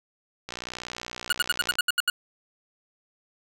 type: click train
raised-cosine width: 0.2 ms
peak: -17 dBFS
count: 78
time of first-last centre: 0.49-1.754 s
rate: 60.9 Hz
type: tone bursts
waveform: 25% pulse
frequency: 1446 Hz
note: F#6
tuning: 40 cents flat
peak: -16 dBFS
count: 9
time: 1.3-2.1 s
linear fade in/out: 2 ms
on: 24 ms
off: 73 ms
effects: none